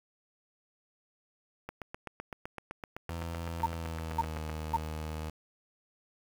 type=click train; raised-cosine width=0.5 ms; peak=-24 dBFS; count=23; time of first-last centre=1.69-4.496 s; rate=7.84 Hz
type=tone with pitch glide; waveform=sawtooth; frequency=83.7 to 78.09 Hz; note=E2 to D#2; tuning=+27 to +7 cents; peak=-32 dBFS; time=3.09-5.3 s; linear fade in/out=5 ms; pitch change=-120 cents; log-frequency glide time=3.64-4.4 s
type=tone bursts; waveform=sine; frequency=912 Hz; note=A#5; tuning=38 cents flat; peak=-24 dBFS; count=3; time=3.63-4.766 s; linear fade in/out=5 ms; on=32 ms; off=520 ms
effects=8-bit